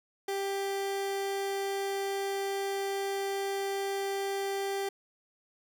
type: tone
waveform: 30% pulse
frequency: 393.9 Hz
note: G4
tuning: 8 cents sharp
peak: -28 dBFS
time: 0.28-4.89 s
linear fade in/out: 5 ms
effects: none